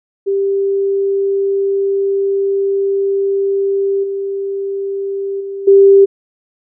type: tone with level steps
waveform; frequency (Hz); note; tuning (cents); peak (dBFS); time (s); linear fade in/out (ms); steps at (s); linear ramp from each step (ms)
sine; 394; G4; +9; -12 / -17 / -21 / -3; 0.26-6.06; 20; 4.03 / 5.4 / 5.67; 10
effects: none